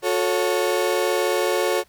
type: chord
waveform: 35% pulse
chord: F# minor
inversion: none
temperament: equal with one note detuned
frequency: 361.5 / 440 / 554.4 Hz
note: F#4 / A4 / C#5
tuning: -40 / 0 / 0 cents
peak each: -22 dBFS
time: 0.02-1.84 s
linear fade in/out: 50 ms
effects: pink hiss -58 dBFS RMS until 1.88 s